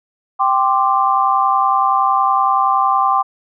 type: chord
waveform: sine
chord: G suspended fourth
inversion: none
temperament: just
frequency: 784 / 1045.3 / 1176 Hz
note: G5 / C6 / D6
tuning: 0 / -2 / +2 cents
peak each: -16 dBFS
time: 0.39-3.23 s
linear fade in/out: 20 ms
effects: none

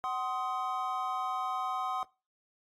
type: chord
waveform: triangle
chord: C diminished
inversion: second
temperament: just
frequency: 753.5 / 1046.5 / 1255.8 Hz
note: Gb5 / C6 / Eb6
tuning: +31 / 0 / +16 cents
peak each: -34 dBFS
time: 0.04-2.03 s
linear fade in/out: 0 ms
effects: noise-tail reverb RT60 0.3 s tail -22 dB re dry + AAC 64 kbps

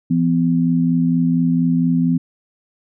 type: tone pair together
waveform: sine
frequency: 168.81 / 253.1 Hz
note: E3 / B3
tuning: +41 / +43 cents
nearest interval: perfect fifth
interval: 702 cents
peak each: -16 dBFS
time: 0.1-2.18 s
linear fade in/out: 10 ms
effects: none

